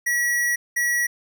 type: tone pair in turn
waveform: square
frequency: 1927 / 1927 Hz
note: B6 / B6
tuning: -43 / -43 cents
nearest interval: unison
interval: 0 cents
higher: neither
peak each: -20 dBFS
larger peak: neither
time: 0.06-0.56 / 0.76-1.07 s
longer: first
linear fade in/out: 10 ms
effects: none